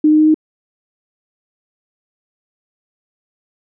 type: tone with pitch steps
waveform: sine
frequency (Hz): 305.3 / 307.2 / 309.2 / 311.2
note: D#4 / D#4 / D#4 / D#4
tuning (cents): -33 / -22 / -11 / 0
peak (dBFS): -7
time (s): 0.04-0.344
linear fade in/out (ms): 5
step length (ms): 76
effects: none